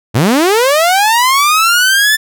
sawtooth linear sweep, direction up, 96 to 1770 Hz, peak -4 dBFS, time 0.14-2.17 s, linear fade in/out 20 ms, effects none

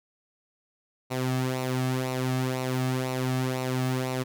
sawtooth tone with flanger, 128.7 Hz, C3, 28 cents flat, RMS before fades -28 dBFS, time 1.1-4.24 s, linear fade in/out 20 ms, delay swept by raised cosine 0.6 to 2.1 ms, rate 2 Hz, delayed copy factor -0.6, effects none

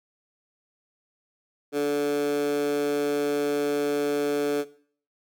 15% pulse tone with high-pass filter, 145 Hz, D3, 22 cents flat, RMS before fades -25 dBFS, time 1.72-4.65 s, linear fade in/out 50 ms, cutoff 360 Hz, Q 6.3, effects noise-tail reverb RT60 0.5 s tail -17 dB re dry

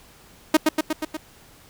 sawtooth tone with echo, 311.4 Hz, D#4, 2 cents sharp, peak -8 dBFS, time 0.54-0.57 s, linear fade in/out 5 ms, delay 120 ms, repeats 5, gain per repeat -3 dB, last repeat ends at 1.17 s, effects pink hiss -51 dBFS RMS until 1.69 s

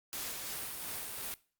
white noise with tremolo, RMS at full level -39 dBFS, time 0.13-1.34 s, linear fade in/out 0 ms, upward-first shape sine, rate 2.8 Hz, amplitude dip 30%, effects noise-tail reverb RT60 0.4 s tail -21 dB re dry + Opus 48 kbps

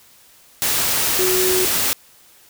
sine tone in noise, 370 Hz, F#4, in tune, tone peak -18 dBFS, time 1.19-1.65 s, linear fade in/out 0 ms, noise white, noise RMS -19 dBFS, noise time 0.62-1.93 s, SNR -2 dB, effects white hiss -50 dBFS RMS until 2.49 s

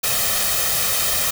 white noise with comb filter, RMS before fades -20 dBFS, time 0.03-1.31 s, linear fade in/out 10 ms, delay 1.6 ms, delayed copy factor +0.65, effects none

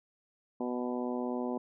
harmonic tone with a mistuned harmonic, 123.47 Hz, B2, in tune, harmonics 2 / 3 / 4 / 5 / 6 / 7 / 8, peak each -34 / -38 / -40 / -42 / -44 / -45 / -46 dBFS, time 0.6-1.58 s, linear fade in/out 5 ms, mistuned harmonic 8, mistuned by +15 cents, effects none

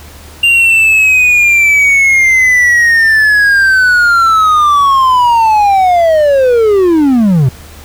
triangle linear sweep, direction down, 2794 to 120 Hz, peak -3 dBFS, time 0.43-7.49 s, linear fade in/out 5 ms, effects added 76 Hz sine -33 dBFS peak until 7.84 s + pink hiss -35 dBFS RMS until 7.84 s

